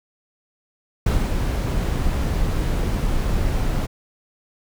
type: noise with ADSR envelope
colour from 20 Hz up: brown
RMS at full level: -17 dBFS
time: 1.06-3.87 s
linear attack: 6 ms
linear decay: 210 ms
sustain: -4 dB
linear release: 19 ms
effects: none